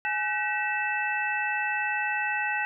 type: tone cluster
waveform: sine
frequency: 838 / 1519 / 1920 / 2636 Hz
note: G#5 / F#6 / B6 / E7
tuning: +15 / +45 / -49 / -1 cents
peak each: -31 dBFS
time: 0.05-2.65 s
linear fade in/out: 0 ms
effects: none